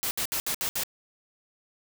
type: noise bursts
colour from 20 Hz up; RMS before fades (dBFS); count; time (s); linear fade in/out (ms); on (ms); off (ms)
white; -29; 6; 0.03-0.835; 0; 80; 65
effects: none